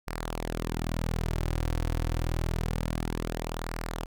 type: tone with flanger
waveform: sawtooth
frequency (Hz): 40.74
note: E1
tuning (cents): -20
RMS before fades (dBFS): -31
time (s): 0.07-4.06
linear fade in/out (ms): 10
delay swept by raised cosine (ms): 0.29 to 4.99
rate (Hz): 0.27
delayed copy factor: -0.55
effects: none